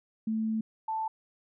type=tone pair in turn; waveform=sine; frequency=220.4 / 881.6 Hz; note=A3 / A5; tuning=+3 / +3 cents; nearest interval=2 octaves; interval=2400 cents; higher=second; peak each=-27 / -29 dBFS; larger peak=first; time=0.27-0.61 / 0.88-1.08 s; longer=first; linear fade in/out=5 ms; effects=none